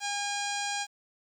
harmonic tone with a mistuned harmonic, 812 Hz, G#5, 39 cents flat, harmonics 1 / 2 / 3 / 4 / 5 / 6 / 7 / 8 / 9 / 10, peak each -34 / -37 / -39 / -40 / -41 / -42 / -42 / -43 / -44 / -44 dBFS, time 0-0.87 s, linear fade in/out 50 ms, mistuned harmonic 8, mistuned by +73 cents, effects 10-bit

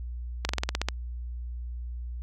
slowing click train, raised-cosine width 0.2 ms, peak -9 dBFS, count 9, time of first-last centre 0.45-0.886 s, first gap 41 ms, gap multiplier 1.08, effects added 60 Hz sine -33 dBFS peak until 2.22 s

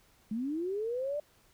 sine linear sweep, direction up, 206.4 to 602 Hz, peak -31 dBFS, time 0.31-1.2 s, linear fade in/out 5 ms, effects pink hiss -65 dBFS RMS until 1.53 s

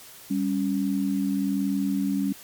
sine tone pair together, 197.19 / 278.4 Hz, G3 / C#4, +10 / +8 cents, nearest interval tritone, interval 598 cents, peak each -25 dBFS, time 0.3-2.33 s, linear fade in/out 10 ms, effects white hiss -46 dBFS RMS until 2.43 s + MP3 96 kbps

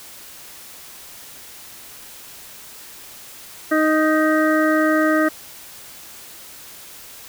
harmonic tone with a mistuned harmonic, 311.1 Hz, D#4, in tune, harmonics 1 / 2 / 4 / 5 / 6, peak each -17 / -20 / -23 / -24 / -25 dBFS, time 3.71-5.29 s, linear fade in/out 10 ms, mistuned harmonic 6, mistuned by +21 cents, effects white hiss -40 dBFS RMS until 7.28 s

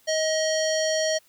square tone with low-pass filter, 630 Hz, D#5, 21 cents sharp, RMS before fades -24 dBFS, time 0.07-1.19 s, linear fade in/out 20 ms, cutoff 5500 Hz, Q 4, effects white hiss -60 dBFS RMS until 1.28 s

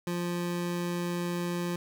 25% pulse tone, 174.61 Hz, F3, in tune, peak -26 dBFS, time 0.07-1.76 s, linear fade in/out 2 ms, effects none

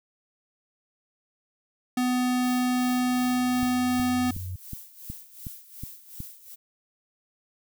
square tone, 250 Hz, B3, 21 cents sharp, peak -23 dBFS, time 1.97-4.31 s, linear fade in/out 5 ms
sine tone with exponential growth, 92 Hz, F#2, 9 cents flat, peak -30 dBFS, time 2.16-4.56 s, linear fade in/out 5 ms, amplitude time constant 520 ms
violet noise with tremolo, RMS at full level -41 dBFS, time 2.42-6.56 s, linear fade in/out 20 ms, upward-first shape sine, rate 2.7 Hz, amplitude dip 75%
click train, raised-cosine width 5 ms, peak -23 dBFS, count 8, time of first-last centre 3.63-6.204 s, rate 2.72 Hz
effects none

